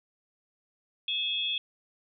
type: tone cluster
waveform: sine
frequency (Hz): 2591 / 3301 / 3517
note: E7 / G#7 / A7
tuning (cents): -30 / -11 / -1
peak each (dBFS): -35 / -30 / -33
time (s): 1.08-1.58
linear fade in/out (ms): 2
effects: none